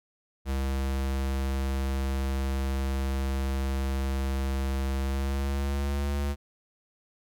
square tone with pitch glide, 67.2 to 71.03 Hz, C2 to C#2, +47 to +43 cents, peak -27 dBFS, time 0.45-6.36 s, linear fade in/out 50 ms, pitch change +96 cents, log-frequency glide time 4.98-6.16 s, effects none

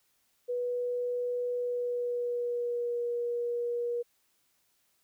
sine tone with pitch glide, 489.8 to 477.8 Hz, B4 to A#4, -14 to +43 cents, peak -29 dBFS, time 0.48-4.03 s, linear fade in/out 20 ms, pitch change -43 cents, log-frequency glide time 1.54-3 s, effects white hiss -72 dBFS RMS until 5.03 s

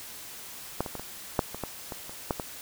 clicks, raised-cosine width 1 ms, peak -12 / -21 / -21 / -24 / -8 / -22 / -17 / -21 / -28 / -12 / -17 dBFS, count 11, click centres 0.806 / 0.862 / 0.953 / 0.996 / 1.392 / 1.546 / 1.637 / 1.922 / 2.095 / 2.308 / 2.398 s, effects white hiss -43 dBFS RMS until 2.61 s

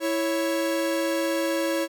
45% pulse tone pair together, 329.6 / 554.4 Hz, E4 / C#5, 0 / 0 cents, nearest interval major sixth, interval 900 cents, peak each -26 / -26 dBFS, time 0-1.88 s, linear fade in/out 50 ms, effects none

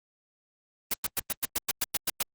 white noise bursts, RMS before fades -27 dBFS, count 11, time 0.91-2.229 s, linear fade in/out 5 ms, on 29 ms, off 100 ms, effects Opus 24 kbps

